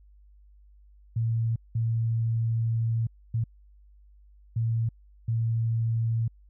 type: tone bursts at uneven times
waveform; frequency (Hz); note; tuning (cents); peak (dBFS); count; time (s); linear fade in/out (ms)
sine; 114.1; A#2; -37; -23; 5; 1.16-1.56 / 1.75-3.07 / 3.34-3.44 / 4.56-4.89 / 5.28-6.28; 5
effects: added 50 Hz sine -52 dBFS peak until 6.49 s